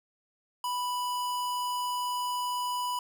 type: tone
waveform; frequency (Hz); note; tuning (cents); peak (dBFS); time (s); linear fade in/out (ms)
square; 987.8; B5; 0; -30; 0.64-2.99; 2
effects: none